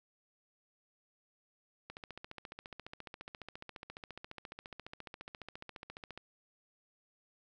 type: click train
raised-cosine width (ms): 0.3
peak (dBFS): -29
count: 63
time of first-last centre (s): 1.9-6.176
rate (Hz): 14.5
effects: none